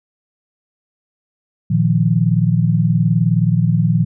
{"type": "chord", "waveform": "sine", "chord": "Bb suspended fourth", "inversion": "none", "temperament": "equal", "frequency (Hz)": [116.54, 155.56, 174.61], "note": ["Bb2", "Eb3", "F3"], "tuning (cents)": [0, 0, 0], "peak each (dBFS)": -16, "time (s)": [1.7, 4.05], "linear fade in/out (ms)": 10, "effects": []}